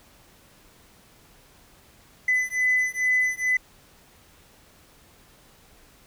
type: beating tone pair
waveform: triangle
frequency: 2007 / 2009.3 Hz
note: B6 / B6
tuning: +27 / +29 cents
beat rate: 2.3 Hz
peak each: -21 dBFS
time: 2.28-3.57 s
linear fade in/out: 5 ms
effects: tanh soft clip ceiling -14 dBFS + pink hiss -55 dBFS RMS until 6.06 s